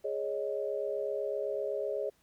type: chord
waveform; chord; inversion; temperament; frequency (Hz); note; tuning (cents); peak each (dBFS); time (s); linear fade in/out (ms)
sine; Ab suspended fourth; none; equal; 415.3 / 554.4 / 622.3; Ab4 / Db5 / Eb5; 0 / 0 / 0; -35 / -35 / -37; 0.04-2.1; 10
effects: pink hiss -69 dBFS RMS until 2.22 s